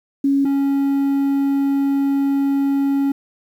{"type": "tone pair in turn", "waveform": ["sine", "triangle"], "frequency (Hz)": [277.2, 277.2], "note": ["C#4", "C#4"], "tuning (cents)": [0, 0], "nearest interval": "unison", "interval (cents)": 0, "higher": "neither", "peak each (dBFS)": -13, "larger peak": "neither", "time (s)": [[0.24, 0.45], [0.45, 3.12]], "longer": "second", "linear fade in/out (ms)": 5, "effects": ["8-bit"]}